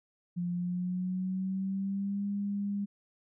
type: tone with pitch glide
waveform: sine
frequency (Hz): 175.6 to 201.7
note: F3 to G3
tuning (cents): +10 to +50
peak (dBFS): -30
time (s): 0.36-2.86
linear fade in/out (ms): 20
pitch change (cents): +240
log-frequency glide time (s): 0.52-2.25
effects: none